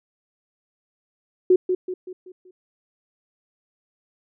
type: tone with echo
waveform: sine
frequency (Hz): 367.2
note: F#4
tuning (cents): -13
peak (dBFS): -11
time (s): 1.5-1.56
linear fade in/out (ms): 5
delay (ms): 190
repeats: 5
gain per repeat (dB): -7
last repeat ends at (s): 2.51
effects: none